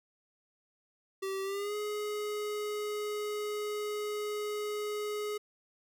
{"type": "tone with pitch glide", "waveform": "square", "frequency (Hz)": [386.6, 419.2], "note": ["G4", "G#4"], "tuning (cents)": [-24, 16], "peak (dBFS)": -34, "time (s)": [1.22, 5.38], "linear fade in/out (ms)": 10, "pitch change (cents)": 140, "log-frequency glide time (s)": [1.43, 1.75], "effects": []}